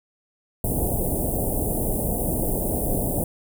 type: band-stop noise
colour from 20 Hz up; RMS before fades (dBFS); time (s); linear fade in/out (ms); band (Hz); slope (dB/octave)
pink; -24; 0.64-3.24; 2; 750 to 9100; 48
effects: none